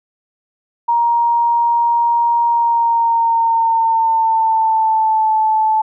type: tone with pitch glide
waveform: sine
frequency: 940 to 872 Hz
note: A#5 to A5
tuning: +14 to -16 cents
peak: -11 dBFS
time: 0.88-5.82 s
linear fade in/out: 10 ms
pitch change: -130 cents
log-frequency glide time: 2.47-5.32 s
effects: none